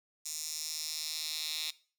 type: tone with high-pass filter sweep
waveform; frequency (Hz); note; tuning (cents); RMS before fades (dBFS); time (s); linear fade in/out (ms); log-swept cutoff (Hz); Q
10% pulse; 155.56; D#3; 0; -38; 0.25-1.71; 10; 6500 to 3700; 2.5
effects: noise-tail reverb RT60 0.4 s tail -19 dB re dry